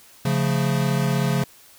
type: chord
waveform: square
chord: Db augmented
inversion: none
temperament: equal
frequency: 138.59 / 174.61 / 220 Hz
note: Db3 / F3 / A3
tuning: 0 / 0 / 0 cents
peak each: -22 / -25 / -28 dBFS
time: 0.25-1.44 s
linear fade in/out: 5 ms
effects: white hiss -50 dBFS RMS until 1.78 s